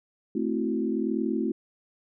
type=chord; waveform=sine; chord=F# half-diminished seventh; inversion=first; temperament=equal; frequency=220 / 261.6 / 329.6 / 370 Hz; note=A3 / C4 / E4 / F#4; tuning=0 / 0 / 0 / 0 cents; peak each=-29 / -30 / -30 / -32 dBFS; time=0.35-1.52 s; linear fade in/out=5 ms; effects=none